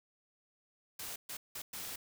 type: noise bursts at uneven times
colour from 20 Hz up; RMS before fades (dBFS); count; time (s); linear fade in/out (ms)
white; -43; 4; 0.99-1.16 / 1.29-1.37 / 1.55-1.62 / 1.73-1.96; 5
effects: none